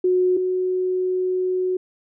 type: tone pair in turn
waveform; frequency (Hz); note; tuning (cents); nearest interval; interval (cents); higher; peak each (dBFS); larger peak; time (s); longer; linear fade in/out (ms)
sine; 365.5 / 368.5; F#4 / F#4; -21 / -7; unison; 14; second; -15 / -19; first; 0.04-0.37 / 0.37-1.77; second; 5
effects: none